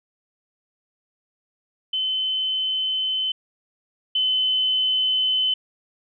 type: tone pair in turn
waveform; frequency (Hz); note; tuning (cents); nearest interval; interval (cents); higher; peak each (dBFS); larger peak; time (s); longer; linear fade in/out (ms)
sine; 3053 / 3040; G7 / F#7; -46 / +46; unison; 8; first; -21 / -18; second; 1.93-3.32 / 4.15-5.54; neither; 5
effects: none